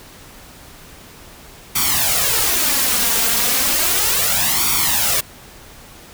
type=noise with flanger; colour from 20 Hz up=white; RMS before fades=-17 dBFS; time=1.75-5.21 s; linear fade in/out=10 ms; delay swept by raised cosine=0.87 to 4.37 ms; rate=0.34 Hz; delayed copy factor=+0.75; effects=pink hiss -41 dBFS RMS until 6.13 s